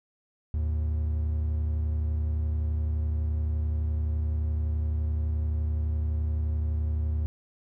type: tone pair together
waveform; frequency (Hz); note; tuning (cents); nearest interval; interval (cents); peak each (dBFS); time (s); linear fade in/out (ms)
triangle; 76.58 / 108.3; D#2 / A2; -27 / -27; tritone; 600; -23 / -35; 0.54-7.26; 0
effects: none